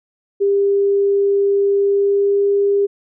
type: tone with pitch glide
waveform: sine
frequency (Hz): 399.3 to 401.6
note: G4 to G4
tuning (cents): +32 to +42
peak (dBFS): -12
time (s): 0.4-2.87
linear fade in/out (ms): 20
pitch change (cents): +10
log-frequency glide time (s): 1.75-2.47
effects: none